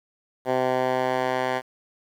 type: tone with band-pass filter sweep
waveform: 10% pulse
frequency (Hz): 128.4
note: C3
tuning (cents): -32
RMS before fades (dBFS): -24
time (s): 0.45-1.62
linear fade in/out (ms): 50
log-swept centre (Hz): 670 to 1200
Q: 1
effects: 8-bit